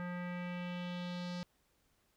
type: tone with low-pass filter sweep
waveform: square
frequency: 177.3 Hz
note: F3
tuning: 26 cents sharp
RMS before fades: -41 dBFS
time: 0-1.43 s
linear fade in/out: 0 ms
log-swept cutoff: 1700 to 4900 Hz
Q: 2.6
effects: pink hiss -75 dBFS RMS until 2.16 s